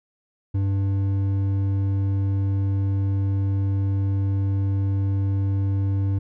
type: tone with hard clipping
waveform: triangle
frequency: 98 Hz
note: G2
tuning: in tune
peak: -21 dBFS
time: 0.54-6.19 s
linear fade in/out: 10 ms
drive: 10 dB
effects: none

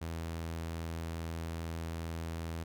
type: tone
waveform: sawtooth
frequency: 82.41 Hz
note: E2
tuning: in tune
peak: -33 dBFS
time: 0.01-2.64 s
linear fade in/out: 10 ms
effects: none

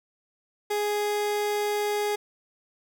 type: tone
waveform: 30% pulse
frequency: 415.3 Hz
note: G#4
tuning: in tune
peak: -22 dBFS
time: 0.7-2.16 s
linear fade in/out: 10 ms
effects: none

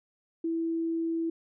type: tone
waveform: sine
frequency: 329.6 Hz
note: E4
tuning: in tune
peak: -27 dBFS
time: 0.44-1.3 s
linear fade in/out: 5 ms
effects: none

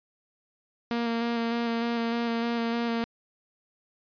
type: tone with vibrato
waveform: sawtooth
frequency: 233.1 Hz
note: A#3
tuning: in tune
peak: -22 dBFS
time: 0.91-3.04 s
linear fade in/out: 0 ms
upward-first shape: square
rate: 3.3 Hz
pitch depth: 15 cents each way
effects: resampled to 11025 Hz

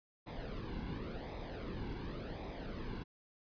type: noise with flanger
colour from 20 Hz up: brown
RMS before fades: -43 dBFS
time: 0.26-3.04 s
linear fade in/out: 20 ms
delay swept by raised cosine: 0.66 to 1.64 ms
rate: 0.91 Hz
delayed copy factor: -0.65
effects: resampled to 11025 Hz

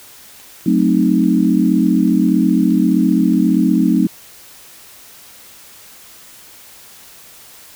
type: click train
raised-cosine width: 0.2 ms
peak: -26 dBFS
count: 18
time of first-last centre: 0.4-3.964 s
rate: 4.77 Hz
type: chord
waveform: sine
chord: F# diminished seventh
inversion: none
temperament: equal with one note detuned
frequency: 185 / 220 / 261.6 / 309.7 Hz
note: F#3 / A3 / C4 / Eb4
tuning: 0 / 0 / 0 / -8 cents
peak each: -16 dBFS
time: 0.66-4.07 s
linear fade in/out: 5 ms
effects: white hiss -41 dBFS RMS until 7.75 s

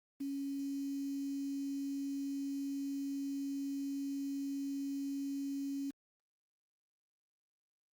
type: tone with quantisation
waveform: sine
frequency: 277.2 Hz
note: C#4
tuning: in tune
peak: -36 dBFS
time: 0.2-5.91 s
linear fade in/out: 10 ms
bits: 9
effects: Opus 32 kbps

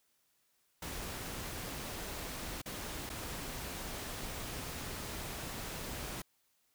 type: noise with dropouts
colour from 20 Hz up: pink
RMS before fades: -42 dBFS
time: 0.82-6.22 s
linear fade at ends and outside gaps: 5 ms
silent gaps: 2.618-2.658 / 3.094-3.099 s
effects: white hiss -75 dBFS RMS until 6.74 s

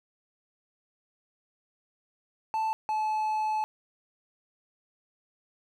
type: tone pair in turn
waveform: triangle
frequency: 880 / 862.9 Hz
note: A5 / A5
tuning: 0 / -34 cents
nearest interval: unison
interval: 34 cents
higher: first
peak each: -24 dBFS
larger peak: neither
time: 2.54-2.73 / 2.89-3.64 s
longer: second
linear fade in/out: 0 ms
effects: none

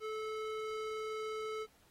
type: tone with band-pass filter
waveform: square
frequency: 434.6 Hz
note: A4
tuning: 21 cents flat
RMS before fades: -40 dBFS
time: 0-1.67 s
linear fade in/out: 50 ms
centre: 1100 Hz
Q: 0.58
effects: pink hiss -68 dBFS RMS until 1.9 s + AAC 48 kbps

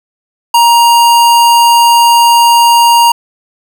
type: tone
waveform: square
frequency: 940 Hz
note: A#5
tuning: 14 cents sharp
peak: -4 dBFS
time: 0.54-3.12 s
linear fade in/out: 5 ms
effects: none

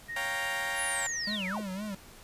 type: tone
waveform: sine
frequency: 1864.7 Hz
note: A#6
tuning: in tune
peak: -35 dBFS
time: 0.08-1.37 s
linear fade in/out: 20 ms
type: chord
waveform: 15% pulse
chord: G half-diminished seventh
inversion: second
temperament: equal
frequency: 554.4 / 698.5 / 784 / 932.3 Hz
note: Db5 / F5 / G5 / Bb5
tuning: 0 / 0 / 0 / 0 cents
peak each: -34 / -34 / -31 / -32 dBFS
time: 0.16-1.07 s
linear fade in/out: 5 ms
type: linear sweep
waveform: sine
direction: down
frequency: 11175 to 182.2 Hz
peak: -33 dBFS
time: 0.75-1.62 s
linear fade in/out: 50 ms
type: tone with vibrato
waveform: square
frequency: 199.1 Hz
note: G3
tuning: 27 cents sharp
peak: -35 dBFS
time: 1.27-1.95 s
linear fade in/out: 5 ms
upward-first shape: sine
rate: 3.9 Hz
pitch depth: 130 cents each way
effects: pink hiss -52 dBFS RMS until 2.23 s + resampled to 32000 Hz

